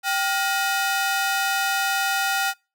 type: ring-modulated tone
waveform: sawtooth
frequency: 1100 Hz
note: C#6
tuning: 14 cents flat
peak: -14 dBFS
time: 0.03-2.54 s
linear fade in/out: 50 ms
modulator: 319 Hz
effects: noise-tail reverb RT60 0.3 s tail -26 dB re dry